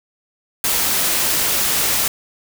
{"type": "noise", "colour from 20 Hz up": "white", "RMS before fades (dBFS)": -18, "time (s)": [0.64, 2.08], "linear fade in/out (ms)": 2, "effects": []}